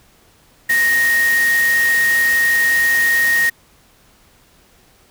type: tone in noise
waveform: sine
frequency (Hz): 1864.7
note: A#6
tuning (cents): 0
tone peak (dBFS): -12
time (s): 0.69-3.5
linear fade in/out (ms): 10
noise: white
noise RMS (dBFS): -25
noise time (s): 0.69-3.5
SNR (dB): +10
effects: pink hiss -52 dBFS RMS until 5.1 s